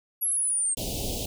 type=linear sweep; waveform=sine; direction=down; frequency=11420 to 8410 Hz; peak=-23 dBFS; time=0.21-0.75 s; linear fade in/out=20 ms
type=band-stop noise; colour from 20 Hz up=pink; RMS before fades=-31 dBFS; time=0.77-1.26 s; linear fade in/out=5 ms; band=750 to 2800 Hz; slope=48 dB/octave
effects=none